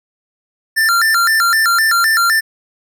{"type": "tone with vibrato", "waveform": "square", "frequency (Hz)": 1568, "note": "G6", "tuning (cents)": 0, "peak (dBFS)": -11, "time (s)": [0.76, 2.41], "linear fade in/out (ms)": 20, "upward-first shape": "square", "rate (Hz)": 3.9, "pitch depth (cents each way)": 220, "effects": []}